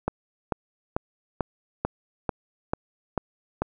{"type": "click train", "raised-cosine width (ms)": 1, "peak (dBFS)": -10, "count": 9, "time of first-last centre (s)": [0.08, 3.62], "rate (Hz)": 2.26, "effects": []}